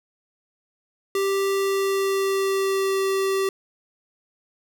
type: tone with pitch glide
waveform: square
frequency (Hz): 392 to 387.3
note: G4 to G4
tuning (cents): 0 to -21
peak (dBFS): -21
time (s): 1.15-3.49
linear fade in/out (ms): 2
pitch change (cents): -21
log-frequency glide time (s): 1.54-3.01
effects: none